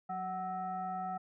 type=tone with frequency modulation; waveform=sine; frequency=746 Hz; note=F#5; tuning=14 cents sharp; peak=-35 dBFS; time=0.09-1.18 s; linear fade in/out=10 ms; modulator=563 Hz; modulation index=0.74; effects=none